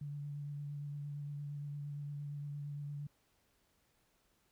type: tone with vibrato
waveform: sine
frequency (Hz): 144.7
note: D3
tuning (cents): -25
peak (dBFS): -40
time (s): 0.01-3.07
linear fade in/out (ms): 5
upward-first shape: triangle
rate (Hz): 8.7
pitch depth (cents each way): 21
effects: pink hiss -75 dBFS RMS until 4.51 s